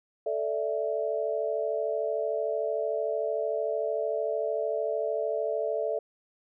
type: chord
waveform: sine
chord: A suspended fourth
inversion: none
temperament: just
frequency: 440 / 586.7 / 660 Hz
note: A4 / D5 / E5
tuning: 0 / -2 / +2 cents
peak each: -31 dBFS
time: 0.26-5.99 s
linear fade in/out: 5 ms
effects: none